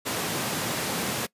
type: high-pass noise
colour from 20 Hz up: pink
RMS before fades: -29 dBFS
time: 0.05-1.27 s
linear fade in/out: 20 ms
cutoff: 120 Hz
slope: 24 dB/octave
effects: noise-tail reverb RT60 0.1 s tail -22 dB re dry + resampled to 32000 Hz